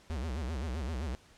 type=tone with vibrato; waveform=square; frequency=71 Hz; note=C#2; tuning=42 cents sharp; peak=-34 dBFS; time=0.1-1.15 s; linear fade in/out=0 ms; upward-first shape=sine; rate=7.7 Hz; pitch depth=280 cents each way; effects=pink hiss -60 dBFS RMS until 1.37 s + low-pass 8000 Hz 12 dB/octave